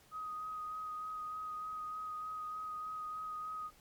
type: tone with vibrato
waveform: sine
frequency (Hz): 1253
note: D#6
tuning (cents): +12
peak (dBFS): -39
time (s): 0.11-3.71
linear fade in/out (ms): 50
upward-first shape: sine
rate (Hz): 3.3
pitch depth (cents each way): 14
effects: pink hiss -64 dBFS RMS until 3.8 s + MP3 96 kbps